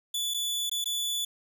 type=tone with dropouts; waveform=sawtooth; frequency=3461 Hz; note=A7; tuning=29 cents flat; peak=-25 dBFS; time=0.14-1.25 s; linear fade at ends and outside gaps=5 ms; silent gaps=0.339-0.343 / 0.697-0.714 / 0.843-0.857 s; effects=none